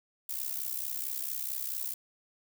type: noise with amplitude modulation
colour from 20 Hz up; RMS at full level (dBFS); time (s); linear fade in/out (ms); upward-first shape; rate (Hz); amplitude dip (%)
violet; -32; 0.29-1.94; 5; sine; 64.5; 80
effects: none